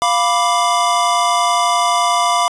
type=chord; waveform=square; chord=B diminished; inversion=second; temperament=equal; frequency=698.5 / 987.8 / 1174.7 Hz; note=F5 / B5 / D6; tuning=0 / 0 / 0 cents; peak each=-18 dBFS; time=0.02-2.48 s; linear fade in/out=0 ms; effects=resampled to 24000 Hz + 8-bit